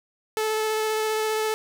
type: tone with vibrato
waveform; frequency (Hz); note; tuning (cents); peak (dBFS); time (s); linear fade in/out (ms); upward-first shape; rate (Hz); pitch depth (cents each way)
sawtooth; 434.8; A4; -21; -19; 0.37-1.54; 0; sine; 15; 10
effects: none